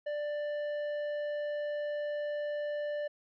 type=tone with tanh clipping; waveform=sine; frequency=590 Hz; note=D5; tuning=8 cents sharp; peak=-34 dBFS; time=0.06-3.08 s; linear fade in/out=10 ms; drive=9 dB; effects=none